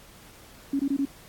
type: tone bursts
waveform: sine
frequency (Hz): 277.2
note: C#4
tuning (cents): 0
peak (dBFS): -22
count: 4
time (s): 0.73-1.053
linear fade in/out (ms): 5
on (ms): 65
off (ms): 21
effects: pink hiss -51 dBFS RMS until 1.28 s + AAC 64 kbps